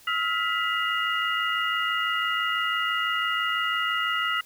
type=tone cluster; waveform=sine; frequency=1291 / 1397 / 1977 / 2844 Hz; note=E6 / F6 / B6 / F7; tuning=-37 / 0 / +1 / +31 cents; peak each=-29 dBFS; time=0.07-4.41 s; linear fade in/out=5 ms; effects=white hiss -53 dBFS RMS until 4.45 s